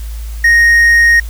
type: tone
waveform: triangle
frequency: 1864.7 Hz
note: A#6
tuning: in tune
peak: -3 dBFS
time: 0.44-1.2 s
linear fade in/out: 5 ms
effects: added 55 Hz sine -20 dBFS peak until 1.29 s + white hiss -38 dBFS RMS until 1.29 s